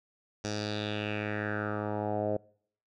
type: tone with low-pass filter sweep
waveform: 10% pulse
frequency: 105.1 Hz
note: G#2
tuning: 21 cents sharp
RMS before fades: -33 dBFS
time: 0.44-2.37 s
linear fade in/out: 5 ms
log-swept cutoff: 5900 to 580 Hz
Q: 3.9
effects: noise-tail reverb RT60 0.6 s tail -25 dB re dry